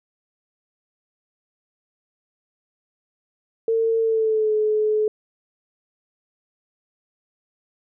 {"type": "tone with pitch glide", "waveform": "sine", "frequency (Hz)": [452.1, 428.2], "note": ["A4", "A4"], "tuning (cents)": [47, -47], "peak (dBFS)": -17, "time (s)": [3.68, 5.08], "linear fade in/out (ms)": 2, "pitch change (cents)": -94, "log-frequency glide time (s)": [4, 4.53], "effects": []}